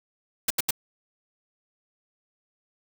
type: noise bursts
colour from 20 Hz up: white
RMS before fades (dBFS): -23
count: 3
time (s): 0.48-0.708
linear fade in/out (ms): 5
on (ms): 24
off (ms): 78
effects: none